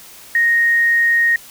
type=tone; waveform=sine; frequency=1864.7 Hz; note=A#6; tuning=in tune; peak=-11 dBFS; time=0.35-1.36 s; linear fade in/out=2 ms; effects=white hiss -40 dBFS RMS until 1.5 s